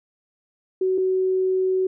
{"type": "tone pair in turn", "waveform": "sine", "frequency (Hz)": [374.8, 374.8], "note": ["F#4", "F#4"], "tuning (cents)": [22, 22], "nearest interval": "unison", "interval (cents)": 0, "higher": "neither", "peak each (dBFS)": -18, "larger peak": "neither", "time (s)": [[0.81, 0.98], [0.98, 1.87]], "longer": "second", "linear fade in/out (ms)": 5, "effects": []}